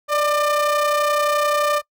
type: ring-modulated tone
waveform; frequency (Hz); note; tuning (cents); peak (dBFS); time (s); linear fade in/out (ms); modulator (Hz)
square; 301.6; D4; +46; -14; 0.08-1.82; 50; 889
effects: noise-tail reverb RT60 0.1 s tail -25 dB re dry + high-pass 80 Hz 12 dB/octave

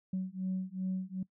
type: beating tone pair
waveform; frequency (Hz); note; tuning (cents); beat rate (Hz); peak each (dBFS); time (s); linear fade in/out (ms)
sine; 185.7 / 188.3; F#3 / F#3; +7 / +31; 2.6; -35 / -35; 0.13-1.23; 5
effects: noise-tail reverb RT60 0.1 s tail -21 dB re dry + tanh soft clip ceiling -27 dBFS

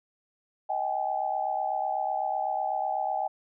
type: tone cluster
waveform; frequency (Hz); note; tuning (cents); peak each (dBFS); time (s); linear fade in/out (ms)
sine; 632 / 769 / 837; D#5 / G5 / G#5; +27 / -33 / +13; -34 / -29 / -31; 0.69-3.28; 10
effects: none

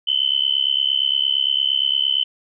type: tone with amplitude modulation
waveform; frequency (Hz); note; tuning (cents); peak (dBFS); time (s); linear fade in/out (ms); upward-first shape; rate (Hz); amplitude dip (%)
sine; 3035; F#7; +43; -12; 0.07-2.24; 10; sine; 68.7; 100
effects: none

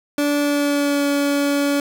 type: tone with pitch glide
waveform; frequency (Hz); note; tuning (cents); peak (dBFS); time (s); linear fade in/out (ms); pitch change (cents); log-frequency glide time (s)
30% pulse; 290 to 284.5; D4 to C#4; -22 to +45; -14; 0.18-1.8; 2; -33; 0.39-1.05
effects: none

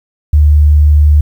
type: tone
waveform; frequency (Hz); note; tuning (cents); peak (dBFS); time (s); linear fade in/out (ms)
sine; 74.5; D2; +25; -3; 0.33-1.21; 5
effects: 7-bit

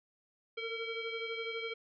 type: tone with frequency modulation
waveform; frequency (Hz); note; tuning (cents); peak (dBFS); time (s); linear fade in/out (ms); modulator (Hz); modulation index
sine; 1368; F6; -36; -36; 0.57-1.74; 10; 916; 2
effects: none

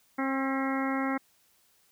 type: harmonic tone with a mistuned harmonic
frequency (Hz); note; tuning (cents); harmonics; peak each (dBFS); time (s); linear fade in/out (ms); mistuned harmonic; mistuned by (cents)
268.1; C4; +42; 1 / 2 / 3 / 4 / 5 / 6 / 7 / 8; -29 / -37 / -36 / -38 / -37 / -42 / -39 / -40; 0.18-1.18; 10; 7; +30
effects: white hiss -66 dBFS RMS until 1.91 s

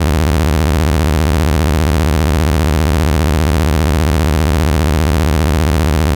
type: tone with vibrato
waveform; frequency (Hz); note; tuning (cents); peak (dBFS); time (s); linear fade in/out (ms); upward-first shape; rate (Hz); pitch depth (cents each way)
sawtooth; 76.4; D#2; -31; -6; 0-6.15; 10; square; 15; 190
effects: none

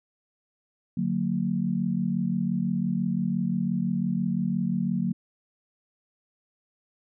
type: chord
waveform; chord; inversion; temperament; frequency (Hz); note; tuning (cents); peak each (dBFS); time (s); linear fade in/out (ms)
sine; D augmented; none; just; 146.83 / 183.54 / 229.4; D3 / F#3 / A#3; 0 / -14 / -28; -32 / -26 / -28; 0.97-5.13; 5
effects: none

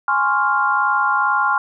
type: chord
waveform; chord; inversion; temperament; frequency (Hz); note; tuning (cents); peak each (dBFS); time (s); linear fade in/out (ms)
sine; Db major seventh; second; equal; 830.6 / 1046.5 / 1108.7 / 1396.9; Ab5 / C6 / Db6 / F6; 0 / 0 / 0 / 0; -21 / -20 / -23 / -18; 0.08-1.58; 2
effects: none

